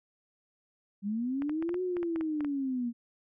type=linear two-way sweep; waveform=sine; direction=up then down; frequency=193.8 to 370 to 231.7 Hz; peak=-29 dBFS; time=1.02-2.93 s; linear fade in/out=50 ms; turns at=1.82 s
type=clicks; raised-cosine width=0.5 ms; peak=-27 dBFS; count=11; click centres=1.421 / 1.495 / 1.625 / 1.692 / 1.743 / 1.968 / 2.03 / 2.16 / 2.21 / 2.407 / 2.447 s
effects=none